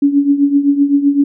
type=tone with tremolo; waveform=sine; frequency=283.2 Hz; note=C#4; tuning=37 cents sharp; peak=-5 dBFS; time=0.02-1.24 s; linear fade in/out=5 ms; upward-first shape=triangle; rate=7.8 Hz; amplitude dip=80%; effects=none